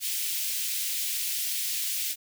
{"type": "high-pass noise", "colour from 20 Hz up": "white", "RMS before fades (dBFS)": -30, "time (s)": [0, 2.16], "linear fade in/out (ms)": 50, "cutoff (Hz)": 2300, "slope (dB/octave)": 24, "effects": []}